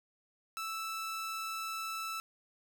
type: tone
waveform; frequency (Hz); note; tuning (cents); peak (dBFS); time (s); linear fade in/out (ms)
sawtooth; 1318.5; E6; 0; -33; 0.57-2.2; 0
effects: none